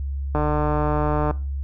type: click train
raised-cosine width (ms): 1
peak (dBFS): -9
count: 145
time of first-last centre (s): 0.35-1.31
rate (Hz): 150
effects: noise-tail reverb RT60 0.3 s tail -18 dB re dry + added 69 Hz sine -24 dBFS peak until 1.63 s